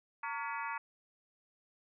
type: harmonic tone with a mistuned harmonic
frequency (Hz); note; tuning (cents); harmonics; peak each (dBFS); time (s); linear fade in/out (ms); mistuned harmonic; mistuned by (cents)
282.7; C#4; +34; 3 / 4 / 5 / 6 / 7 / 8 / 9; -40 / -42 / -44 / -46 / -47 / -48 / -49; 0.23-0.78; 5; 3; +130
effects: none